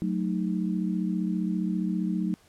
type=chord; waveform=sine; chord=D# diminished; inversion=first; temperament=equal; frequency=185 / 220 / 311.1 Hz; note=F#3 / A3 / D#4; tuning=0 / 0 / 0 cents; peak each=-27 / -31 / -32 dBFS; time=0.02-2.34 s; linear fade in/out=0 ms; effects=pink hiss -60 dBFS RMS until 2.48 s + low-pass 12000 Hz 12 dB/octave